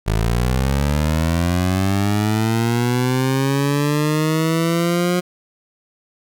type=linear sweep; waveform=20% pulse; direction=up; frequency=51.91 to 179.7 Hz; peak=-11 dBFS; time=0.06-5.21 s; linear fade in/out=20 ms; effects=none